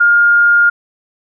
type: tone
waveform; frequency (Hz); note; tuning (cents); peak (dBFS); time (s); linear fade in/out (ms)
sine; 1414; F6; +21; -6; 0-0.7; 10
effects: none